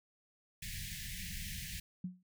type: band-stop noise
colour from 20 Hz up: pink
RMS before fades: -43 dBFS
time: 0.62-1.8 s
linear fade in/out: 5 ms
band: 200 to 1700 Hz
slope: 96 dB/octave
type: tone with exponential decay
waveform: sine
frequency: 181.9 Hz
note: F#3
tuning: 29 cents flat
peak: -34 dBFS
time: 2.04-2.23 s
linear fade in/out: 5 ms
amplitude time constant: 41 ms
effects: none